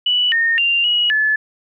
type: tone with pitch steps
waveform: sine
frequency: 2957 / 1836 / 2784 / 2907 / 1727 Hz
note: F#7 / A#6 / F7 / F#7 / A6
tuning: -2 / -27 / -6 / -31 / -33 cents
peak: -13 dBFS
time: 0.06-1.36 s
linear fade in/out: 5 ms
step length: 260 ms
effects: none